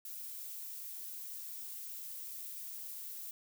violet noise, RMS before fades -45 dBFS, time 0.05-3.31 s, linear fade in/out 2 ms, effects none

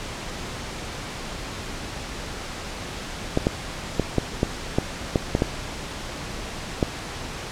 clicks, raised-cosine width 2 ms, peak -5 dBFS, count 10, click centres 3.374 / 3.469 / 3.997 / 4.183 / 4.431 / 4.785 / 5.158 / 5.351 / 5.421 / 6.828 s, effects pink hiss -33 dBFS RMS until 7.51 s + low-pass 7000 Hz 12 dB/octave

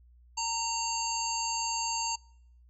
harmonic tone, 921 Hz, A#5, 21 cents flat, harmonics 1 / 3 / 5 / 7 / 8, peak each -33 / -40 / -36 / -38 / -37 dBFS, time 0.37-2.16 s, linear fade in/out 10 ms, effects noise-tail reverb RT60 0.7 s tail -25 dB re dry + added 60 Hz sine -55 dBFS peak until 2.69 s

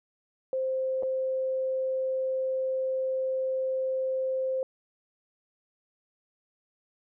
sine tone with dropouts, 523.3 Hz, C5, in tune, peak -26 dBFS, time 0.53-4.63 s, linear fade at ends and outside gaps 1 ms, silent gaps 1.025-1.032 s, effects none

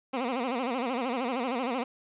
15% pulse tone with vibrato, 250 Hz, B3, 21 cents sharp, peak -22 dBFS, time 0.13-1.84 s, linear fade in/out 10 ms, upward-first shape sine, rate 13 Hz, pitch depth 140 cents each way, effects resampled to 8000 Hz + 10-bit

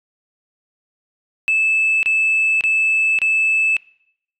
sine tone bursts, 2621 Hz, E7, 11 cents flat, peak -12 dBFS, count 4, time 1.48-3.767 s, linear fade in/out 0 ms, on 550 ms, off 29 ms, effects noise-tail reverb RT60 0.7 s tail -23 dB re dry + tanh soft clip ceiling -10 dBFS

